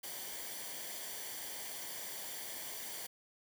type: noise with comb filter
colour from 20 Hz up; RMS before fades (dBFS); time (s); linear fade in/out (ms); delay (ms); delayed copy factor
white; -44; 0.03-3.07; 10; 0.76; -0.6
effects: none